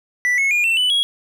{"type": "tone with pitch steps", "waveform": "triangle", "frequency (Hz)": [1971, 2187, 2427, 2692, 2987, 3315], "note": ["B6", "C#7", "D#7", "E7", "F#7", "G#7"], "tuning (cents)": [-4, -24, -44, 36, 16, -4], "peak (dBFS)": -13, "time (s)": [0.25, 1.03], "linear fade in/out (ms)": 0, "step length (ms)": 130, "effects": []}